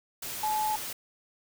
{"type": "tone in noise", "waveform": "sine", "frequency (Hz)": 857, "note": "A5", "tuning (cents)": -46, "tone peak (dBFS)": -26, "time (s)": [0.43, 0.76], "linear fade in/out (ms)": 5, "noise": "white", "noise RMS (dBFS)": -37, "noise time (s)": [0.22, 0.93], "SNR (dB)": 8, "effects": []}